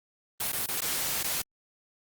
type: noise with dropouts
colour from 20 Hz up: white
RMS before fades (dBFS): -30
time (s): 0.4-1.42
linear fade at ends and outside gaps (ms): 5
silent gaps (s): 0.52-0.529 / 0.662-0.684 / 0.807-0.817 / 1.231-1.241
effects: Opus 32 kbps